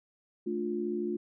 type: chord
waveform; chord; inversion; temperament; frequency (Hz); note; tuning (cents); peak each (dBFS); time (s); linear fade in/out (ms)
sine; D minor; second; just; 220.2 / 293.7 / 352.4; A3 / D4 / F4; +2 / 0 / +16; -35 / -38 / -32; 0.46-1.17; 10
effects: none